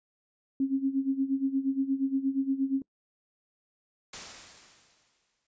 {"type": "tone with tremolo", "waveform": "sine", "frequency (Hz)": 270.2, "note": "C#4", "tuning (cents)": -44, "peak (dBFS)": -22, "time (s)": [0.6, 2.82], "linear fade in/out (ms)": 2, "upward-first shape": "sine", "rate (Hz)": 8.5, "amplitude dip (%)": 80}
{"type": "noise with exponential decay", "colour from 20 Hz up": "white", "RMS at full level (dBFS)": -38, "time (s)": [4.13, 5.47], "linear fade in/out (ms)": 5, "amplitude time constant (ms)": 290}
{"effects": ["noise-tail reverb RT60 0.1 s tail -23 dB re dry", "resampled to 16000 Hz"]}